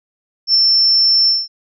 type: tone with ADSR envelope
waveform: sine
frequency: 5370 Hz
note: E8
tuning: 31 cents sharp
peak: -7 dBFS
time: 0.47-1.48 s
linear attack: 73 ms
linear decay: 10 ms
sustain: -2 dB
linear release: 200 ms
effects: none